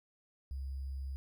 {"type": "tone with sample-and-hold", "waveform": "sine", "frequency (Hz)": 67.3, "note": "C2", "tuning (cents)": 49, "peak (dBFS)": -37, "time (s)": [0.51, 1.16], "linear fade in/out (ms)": 0, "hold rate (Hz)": 4900, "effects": []}